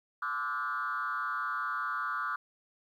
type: tone with frequency modulation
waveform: sine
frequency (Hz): 1300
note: E6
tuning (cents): -24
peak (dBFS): -30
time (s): 0.22-2.36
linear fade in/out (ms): 5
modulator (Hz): 135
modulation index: 1.6
effects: tanh soft clip ceiling -26 dBFS + 11-bit